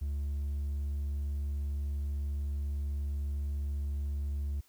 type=tone with hard clipping; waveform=sine; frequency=71.4 Hz; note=D2; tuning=48 cents flat; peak=-32 dBFS; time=0.01-4.61 s; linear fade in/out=10 ms; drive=2 dB; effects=white hiss -66 dBFS RMS until 4.68 s